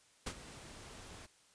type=noise with ADSR envelope; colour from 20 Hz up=pink; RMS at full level=-38 dBFS; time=0.26-1.27 s; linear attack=9 ms; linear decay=59 ms; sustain=-14 dB; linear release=21 ms; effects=white hiss -67 dBFS RMS until 1.54 s + resampled to 22050 Hz